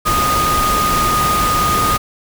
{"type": "tone in noise", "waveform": "sine", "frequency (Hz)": 1235, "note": "D#6", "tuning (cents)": -13, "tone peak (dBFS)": -14, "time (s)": [0.05, 1.98], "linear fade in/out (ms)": 20, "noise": "pink", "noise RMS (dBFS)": -19, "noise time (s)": [0.05, 1.98], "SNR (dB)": 2, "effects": []}